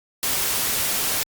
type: noise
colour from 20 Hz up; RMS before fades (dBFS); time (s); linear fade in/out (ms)
white; -23; 0.23-1.23; 0
effects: Opus 48 kbps